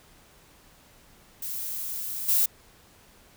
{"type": "noise with level steps", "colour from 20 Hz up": "violet", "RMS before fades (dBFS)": [-33, -22], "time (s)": [1.42, 2.46], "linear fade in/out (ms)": 5, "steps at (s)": 2.28, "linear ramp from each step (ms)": 10, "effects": ["pink hiss -56 dBFS RMS until 3.36 s"]}